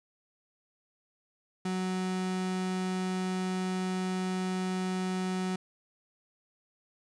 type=tone; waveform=35% pulse; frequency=185.5 Hz; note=F#3; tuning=5 cents sharp; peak=-28 dBFS; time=1.65-5.56 s; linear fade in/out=5 ms; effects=resampled to 22050 Hz